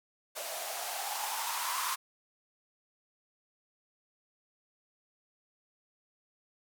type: noise with band-pass filter sweep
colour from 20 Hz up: violet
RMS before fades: -36 dBFS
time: 0.35-1.96 s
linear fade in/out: 20 ms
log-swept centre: 600 to 1100 Hz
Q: 6.5
effects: none